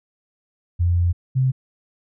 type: tone pair in turn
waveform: sine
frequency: 87.1 / 130.5 Hz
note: F2 / C3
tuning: -4 / -4 cents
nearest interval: perfect fifth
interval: 700 cents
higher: second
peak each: -15 dBFS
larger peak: neither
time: 0.79-1.13 / 1.35-1.52 s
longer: first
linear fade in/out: 20 ms
effects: none